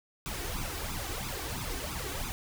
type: noise with flanger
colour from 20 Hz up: pink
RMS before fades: -36 dBFS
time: 0.26-2.32 s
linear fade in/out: 0 ms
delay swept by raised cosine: 0.8 to 2.7 ms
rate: 3 Hz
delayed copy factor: +0.8
effects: none